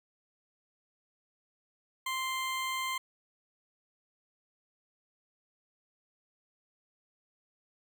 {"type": "tone", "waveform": "20% pulse", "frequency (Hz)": 1046.5, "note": "C6", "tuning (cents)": 0, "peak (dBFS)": -27, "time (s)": [2.06, 2.98], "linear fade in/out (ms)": 5, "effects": []}